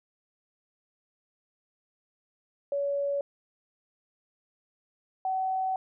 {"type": "tone pair in turn", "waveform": "sine", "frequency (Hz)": [565, 756.4], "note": ["C#5", "F#5"], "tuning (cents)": [33, 38], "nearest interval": "perfect fourth", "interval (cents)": 505, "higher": "second", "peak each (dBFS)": -26, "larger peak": "neither", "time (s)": [[2.72, 3.21], [5.25, 5.76]], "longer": "second", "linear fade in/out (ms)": 2, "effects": []}